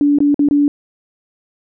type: tone with dropouts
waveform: sine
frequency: 288.8 Hz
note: D4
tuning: 29 cents flat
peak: -9 dBFS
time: 0.01-0.68 s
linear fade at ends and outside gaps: 1 ms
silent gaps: 0.186-0.204 / 0.344-0.393 / 0.487-0.51 s
effects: none